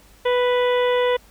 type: harmonic tone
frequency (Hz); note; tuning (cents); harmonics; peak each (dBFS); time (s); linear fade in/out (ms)
493.9; B4; 0; 1 / 2 / 3 / 4 / 5 / 6 / 7; -17 / -25 / -33 / -29 / -37 / -34 / -34; 0.25-1.17; 10
effects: added 50 Hz sine -52 dBFS peak until 1.3 s + pink hiss -52 dBFS RMS until 1.3 s